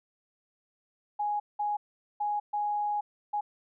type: tone bursts at uneven times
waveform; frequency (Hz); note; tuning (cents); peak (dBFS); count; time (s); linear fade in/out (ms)
sine; 830.6; G#5; 0; -27; 5; 1.19-1.4 / 1.59-1.77 / 2.2-2.4 / 2.53-3.01 / 3.33-3.41; 10
effects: none